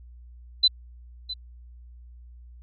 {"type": "tone with echo", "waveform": "sine", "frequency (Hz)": 4022, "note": "B7", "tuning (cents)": 31, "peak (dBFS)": -14, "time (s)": [0.63, 0.68], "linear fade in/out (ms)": 10, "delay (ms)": 660, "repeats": 1, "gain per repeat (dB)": -15, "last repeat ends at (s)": 1.34, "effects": ["added 60 Hz sine -44 dBFS peak until 2.62 s"]}